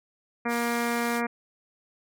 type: harmonic tone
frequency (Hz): 236.4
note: A#3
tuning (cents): +24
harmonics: 1 / 2 / 3 / 4 / 5 / 6 / 7 / 8 / 9 / 10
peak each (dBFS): -29 / -32 / -34 / -35 / -36 / -37 / -37 / -38 / -39 / -39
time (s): 0.45-1.27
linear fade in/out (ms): 10
type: band-pass noise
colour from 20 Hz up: pink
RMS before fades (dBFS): -40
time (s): 0.48-1.22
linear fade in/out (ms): 50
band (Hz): 2900 to 16000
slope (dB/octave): 24
effects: none